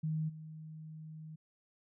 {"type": "tone with level steps", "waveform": "sine", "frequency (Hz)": 156.8, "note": "D#3", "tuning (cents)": 14, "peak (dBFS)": [-32, -45], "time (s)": [0.03, 1.36], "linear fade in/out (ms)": 10, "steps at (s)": 0.28, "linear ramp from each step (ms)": 20, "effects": []}